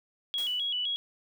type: tone with vibrato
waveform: sine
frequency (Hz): 3136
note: G7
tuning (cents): 0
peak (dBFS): -28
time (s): 0.34-0.96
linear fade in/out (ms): 0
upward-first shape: square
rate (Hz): 3.9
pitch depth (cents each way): 97
type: noise with exponential decay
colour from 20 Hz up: white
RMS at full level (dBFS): -41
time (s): 0.38-0.79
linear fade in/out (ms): 1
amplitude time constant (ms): 89
effects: none